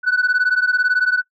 sine beating tone pair, 1480 / 1498 Hz, F#6 / F#6, 0 / +21 cents, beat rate 18 Hz, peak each -15 dBFS, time 0.03-1.23 s, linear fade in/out 50 ms, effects noise-tail reverb RT60 0.1 s tail -24 dB re dry + tanh soft clip ceiling -11 dBFS

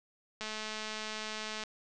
click train, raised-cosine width 0.2 ms, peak -22 dBFS, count 266, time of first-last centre 0.41-1.637 s, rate 216 Hz, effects resampled to 22050 Hz

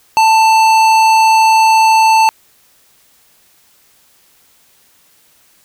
sine tone with tanh clipping, 886 Hz, A5, 12 cents sharp, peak -8 dBFS, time 0.17-2.29 s, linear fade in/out 0 ms, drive 17 dB, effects white hiss -51 dBFS RMS until 5.64 s

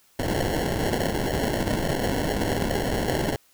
white noise with sample-and-hold, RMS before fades -25 dBFS, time 0.19-3.36 s, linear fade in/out 2 ms, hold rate 1225 Hz, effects white hiss -60 dBFS RMS until 3.53 s

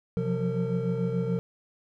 triangle tone cluster, 128.7 / 173.9 / 180.8 / 455.8 Hz, C3 / F3 / F#3 / A#4, -28 / -7 / -40 / -39 cents, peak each -29 dBFS, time 0.17-1.39 s, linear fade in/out 0 ms, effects none

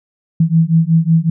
sine beating tone pair, 161 / 166.4 Hz, E3 / E3, -41 / +17 cents, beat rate 5.4 Hz, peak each -12 dBFS, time 0.4-1.3 s, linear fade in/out 5 ms, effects none

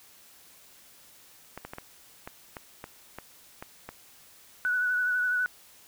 clicks, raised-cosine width 0.5 ms, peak -23 dBFS, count 10, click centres 1.576 / 1.65 / 1.735 / 1.784 / 2.275 / 2.568 / 2.841 / 3.186 / 3.625 / 3.89 s
sine tone with vibrato, 1481 Hz, F#6, 1 cent sharp, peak -24 dBFS, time 4.65-5.46 s, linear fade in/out 0 ms, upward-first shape triangle, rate 12 Hz, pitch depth 32 cents each way
effects white hiss -55 dBFS RMS until 5.87 s

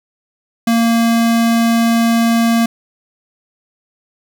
square tone, 230.7 Hz, A#3, 18 cents flat, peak -11 dBFS, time 0.67-2.66 s, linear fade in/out 5 ms, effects none

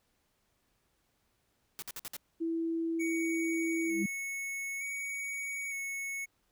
white noise bursts, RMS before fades -41 dBFS, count 5, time 1.79-2.166 s, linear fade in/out 0 ms, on 32 ms, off 54 ms
sine tone, 329.6 Hz, E4, in tune, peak -30 dBFS, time 2.4-4.04 s, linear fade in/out 20 ms
square tone with vibrato, 2224 Hz, C#7, 5 cents sharp, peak -36 dBFS, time 2.99-6.26 s, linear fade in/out 20 ms, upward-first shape square, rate 0.55 Hz, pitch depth 16 cents each way
sine tone with exponential growth, 199.6 Hz, G3, 32 cents sharp, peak -26 dBFS, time 3.83-4.06 s, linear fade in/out 5 ms, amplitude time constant 48 ms
effects pink hiss -75 dBFS RMS until 6.51 s

